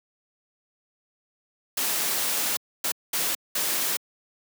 white noise bursts at uneven times, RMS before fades -26 dBFS, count 4, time 1.77-2.57 / 2.84-2.92 / 3.13-3.35 / 3.55-3.97 s, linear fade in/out 5 ms, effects high-pass 200 Hz 12 dB/octave

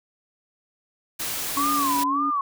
white noise, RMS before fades -29 dBFS, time 1.19-2.04 s, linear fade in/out 10 ms
sine tone, 282.2 Hz, C#4, 31 cents sharp, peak -27 dBFS, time 1.56-2.31 s, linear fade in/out 20 ms
sine tone with vibrato, 1091 Hz, C#6, 28 cents flat, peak -21 dBFS, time 1.57-2.41 s, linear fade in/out 2 ms, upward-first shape sine, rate 1.8 Hz, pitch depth 190 cents each way
effects none

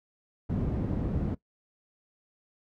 white low-pass noise, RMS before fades -30 dBFS, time 0.49-1.35 s, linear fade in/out 10 ms, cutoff 200 Hz, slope 12 dB/octave, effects noise-tail reverb RT60 0.1 s tail -18 dB re dry

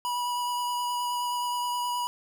square tone with vibrato, 975 Hz, B5, 23 cents flat, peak -28 dBFS, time 0.05-2.07 s, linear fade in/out 0 ms, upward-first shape sine, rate 9.5 Hz, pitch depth 11 cents each way, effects none

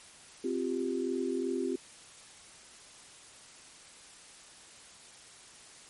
sine chord, C suspended fourth, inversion none, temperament equal, 261.6 / 349.2 / 392 Hz, C4 / F4 / G4, 0 / 0 / 0 cents, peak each -34 dBFS, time 0.44-1.76 s, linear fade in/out 5 ms, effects white hiss -53 dBFS RMS until 5.89 s + MP3 48 kbps

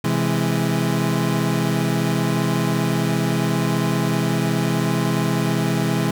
30% pulse chord, C augmented, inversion none, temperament equal with one note detuned, 129.91 / 164.81 / 207.7 Hz, C3 / E3 / G#3, -12 / 0 / 0 cents, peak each -20 / -19 / -21 dBFS, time 0.04-6.11 s, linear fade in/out 5 ms, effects none

